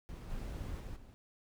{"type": "noise with level steps", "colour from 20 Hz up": "brown", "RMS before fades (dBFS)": [-45, -41, -44, -54], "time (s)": [0.09, 1.14], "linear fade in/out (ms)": 0, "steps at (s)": [0.29, 0.79, 0.95], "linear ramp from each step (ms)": 20, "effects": []}